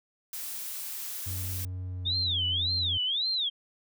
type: noise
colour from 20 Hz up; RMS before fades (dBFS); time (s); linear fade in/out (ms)
blue; -37; 0.33-1.65; 2
type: tone with pitch glide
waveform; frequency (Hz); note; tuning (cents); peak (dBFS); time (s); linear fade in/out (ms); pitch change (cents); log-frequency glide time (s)
triangle; 91.8 to 88.57; F#2 to F2; -13 to +25; -31; 1.26-2.98; 10; -62; 1.84-2.45
type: tone with vibrato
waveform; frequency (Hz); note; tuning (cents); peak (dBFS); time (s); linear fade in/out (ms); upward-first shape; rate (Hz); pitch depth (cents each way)
sine; 3520; A7; 0; -26; 2.05-3.5; 20; sine; 1.8; 300
effects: none